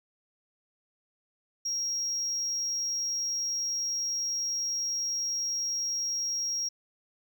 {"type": "tone", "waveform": "sine", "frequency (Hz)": 5610, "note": "F8", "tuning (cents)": 7, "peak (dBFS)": -26, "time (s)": [1.65, 6.69], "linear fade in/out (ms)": 10, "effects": ["tanh soft clip ceiling -27 dBFS", "11-bit"]}